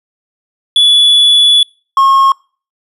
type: tone pair in turn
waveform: triangle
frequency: 3426 / 1083.5 Hz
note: A7 / C#6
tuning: -47 / -40 cents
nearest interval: octave + minor sixth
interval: 1993 cents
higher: first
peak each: -3 dBFS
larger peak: neither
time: 0.76-1.63 / 1.97-2.32 s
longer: first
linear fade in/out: 2 ms
effects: noise-tail reverb RT60 0.4 s tail -26 dB re dry + resampled to 32000 Hz